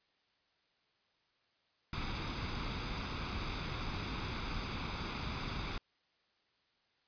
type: noise with comb filter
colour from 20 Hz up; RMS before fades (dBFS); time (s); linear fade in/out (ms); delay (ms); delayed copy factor
pink; -39; 1.93-5.78; 2; 0.83; +0.5
effects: white hiss -75 dBFS RMS until 7.07 s + resampled to 11025 Hz